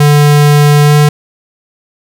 square tone with pitch glide, 146.83 to 148.19 Hz, D3 to D3, 0 to +16 cents, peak -4 dBFS, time 0-1.09 s, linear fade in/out 5 ms, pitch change +16 cents, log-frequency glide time 0.83-0.94 s, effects none

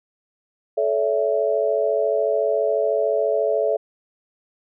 sine tone cluster, 434.5 / 567 / 661 Hz, A4 / C#5 / E5, -22 / +39 / +5 cents, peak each -22 dBFS, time 0.77-3.77 s, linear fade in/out 10 ms, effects none

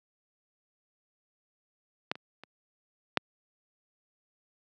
clicks, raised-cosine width 0.3 ms, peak -12 / -27 / -29 / -6 dBFS, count 4, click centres 2.115 / 2.155 / 2.436 / 3.173 s, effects high-pass 150 Hz 12 dB/octave

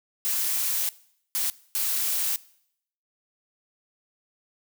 blue noise bursts at uneven times, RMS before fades -26 dBFS, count 3, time 0.25-0.89 / 1.35-1.5 / 1.75-2.36 s, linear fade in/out 0 ms, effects noise-tail reverb RT60 0.7 s tail -21 dB re dry

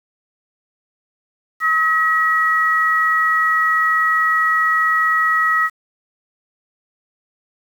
sine tone pair together, 1279.5 / 1915 Hz, D#6 / A#6, +48 / +46 cents, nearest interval perfect fifth, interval 698 cents, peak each -16 / -16 dBFS, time 1.6-5.7 s, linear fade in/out 50 ms, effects 7-bit

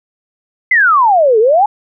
sine exponential two-way sweep, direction down then up, 2093 to 418.5 to 870 Hz, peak -6 dBFS, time 0.71-1.66 s, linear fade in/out 5 ms, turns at 1.39 s, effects none

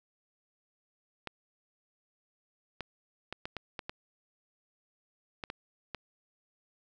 clicks, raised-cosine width 0.3 ms, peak -21 dBFS, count 10, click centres 1.273 / 2.807 / 3.326 / 3.455 / 3.567 / 3.792 / 3.895 / 5.438 / 5.501 / 5.947 s, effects none

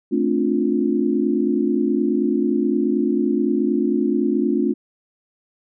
sine chord, D minor seventh, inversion second, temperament just, 220.2 / 264.3 / 293.7 / 352.4 Hz, A3 / C4 / D4 / F4, +2 / +18 / 0 / +16 cents, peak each -22 dBFS, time 0.11-4.74 s, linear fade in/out 20 ms, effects none

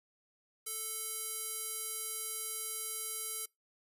square tone with band-pass filter, 440 Hz, A4, in tune, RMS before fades -40 dBFS, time 0.66-3.46 s, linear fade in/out 10 ms, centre 11000 Hz, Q 2.1, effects noise-tail reverb RT60 0.2 s tail -26 dB re dry

